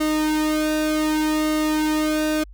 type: tone with flanger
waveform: sawtooth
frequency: 308 Hz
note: D#4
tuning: 17 cents flat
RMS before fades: -21 dBFS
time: 0-2.44 s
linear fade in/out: 10 ms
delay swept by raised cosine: 1.2 to 2.3 ms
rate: 0.66 Hz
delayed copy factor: -0.8
effects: added 49 Hz sine -39 dBFS peak until 2.53 s